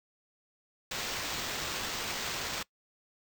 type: noise with sample-and-hold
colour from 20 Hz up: white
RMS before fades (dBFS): -36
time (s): 0.91-2.63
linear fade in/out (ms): 5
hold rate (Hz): 11025
effects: noise-tail reverb RT60 0.1 s tail -22 dB re dry